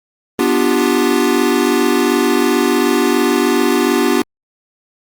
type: chord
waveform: square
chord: G dominant seventh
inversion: first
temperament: equal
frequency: 246.9 / 293.7 / 349.2 / 392 Hz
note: B3 / D4 / F4 / G4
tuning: 0 / 0 / 0 / 0 cents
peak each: -18 dBFS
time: 0.39-4.22 s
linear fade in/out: 2 ms
effects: Opus 32 kbps